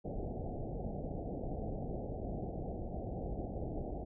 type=low-pass noise; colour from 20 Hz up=pink; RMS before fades=-40 dBFS; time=0.04-4.05 s; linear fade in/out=20 ms; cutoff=780 Hz; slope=96 dB/octave; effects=none